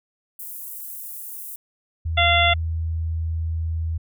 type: high-pass noise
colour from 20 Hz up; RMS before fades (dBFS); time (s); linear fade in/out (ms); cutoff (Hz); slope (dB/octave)
pink; -35; 0.39-1.56; 5; 11000; 24
type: tone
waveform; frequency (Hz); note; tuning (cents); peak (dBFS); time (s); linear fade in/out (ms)
sine; 81.4; E2; -21; -22; 2.05-3.98; 10
type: harmonic tone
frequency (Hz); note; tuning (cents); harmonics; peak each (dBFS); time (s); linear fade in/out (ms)
690; F5; -21; 1 / 2 / 3 / 4 / 5; -20 / -24 / -20 / -24 / -21; 2.17-2.54; 10
effects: none